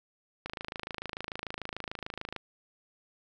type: click train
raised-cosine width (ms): 0.3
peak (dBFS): -20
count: 52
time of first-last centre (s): 0.46-2.363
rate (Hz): 26.8
effects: none